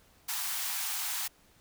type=high-pass noise; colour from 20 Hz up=white; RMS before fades=-34 dBFS; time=0.28-1.28 s; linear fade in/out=10 ms; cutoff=700 Hz; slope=96 dB/octave; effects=pink hiss -63 dBFS RMS until 1.6 s